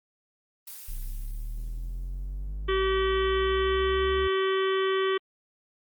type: noise with exponential decay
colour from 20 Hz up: blue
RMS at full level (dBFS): -40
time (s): 0.67-2.74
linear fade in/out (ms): 5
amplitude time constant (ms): 450
type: linear sweep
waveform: triangle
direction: up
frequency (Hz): 30.87 to 69.5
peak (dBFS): -29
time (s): 0.88-4.28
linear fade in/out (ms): 10
type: harmonic tone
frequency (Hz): 382.8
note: G4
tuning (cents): -41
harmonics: 1 / 3 / 4 / 5 / 6 / 7 / 8 / 9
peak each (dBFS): -24 / -31 / -38 / -35 / -42 / -46 / -37 / -41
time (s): 2.68-5.18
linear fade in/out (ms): 10
effects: Opus 24 kbps

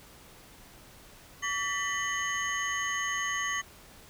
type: tone cluster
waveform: sine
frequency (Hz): 1145 / 1794 / 1975 / 3028 / 6480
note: D6 / A6 / B6 / F#7 / G#8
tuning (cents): -44 / +33 / 0 / +39 / -43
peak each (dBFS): -34 / -36 / -32 / -38 / -36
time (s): 1.42-3.62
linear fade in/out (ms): 20
effects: tanh soft clip ceiling -21 dBFS + pink hiss -53 dBFS RMS until 4.09 s

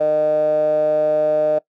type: tone with band-pass filter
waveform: 15% pulse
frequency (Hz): 152.7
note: D#3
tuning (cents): -32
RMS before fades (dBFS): -17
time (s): 0-1.59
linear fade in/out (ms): 10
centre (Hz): 600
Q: 8.8
effects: noise-tail reverb RT60 0.1 s tail -20 dB re dry

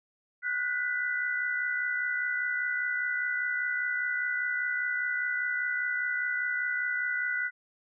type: tone cluster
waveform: sine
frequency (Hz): 1462 / 1527 / 1988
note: F#6 / G6 / B6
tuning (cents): -21 / -46 / +11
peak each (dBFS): -30 / -37 / -32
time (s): 0.42-7.51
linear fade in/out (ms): 50
effects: none

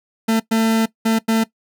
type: tone bursts at uneven times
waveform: 40% pulse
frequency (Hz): 223.8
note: A3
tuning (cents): +30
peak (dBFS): -13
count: 4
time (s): 0.28-0.4 / 0.51-0.86 / 1.05-1.19 / 1.28-1.44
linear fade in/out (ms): 10
effects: noise-tail reverb RT60 0.1 s tail -19 dB re dry

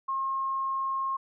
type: tone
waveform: sine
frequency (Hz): 1074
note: C6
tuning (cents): +45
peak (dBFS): -27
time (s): 0.08-1.17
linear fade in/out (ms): 10
effects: none

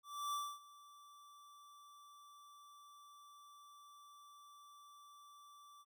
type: tone with ADSR envelope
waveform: square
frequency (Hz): 1164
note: D6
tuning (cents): -16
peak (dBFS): -38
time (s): 0.03-5.85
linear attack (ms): 300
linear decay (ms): 260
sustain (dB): -21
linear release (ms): 40
effects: none

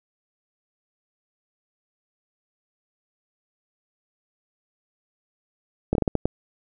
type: slowing click train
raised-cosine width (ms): 2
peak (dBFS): -7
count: 7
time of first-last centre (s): 5.93-6.256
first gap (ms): 22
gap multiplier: 1.36
effects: none

